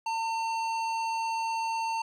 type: tone with hard clipping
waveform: sine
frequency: 904 Hz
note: A5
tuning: 47 cents sharp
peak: -30 dBFS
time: 0.06-2.02 s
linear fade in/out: 5 ms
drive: 13 dB
effects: none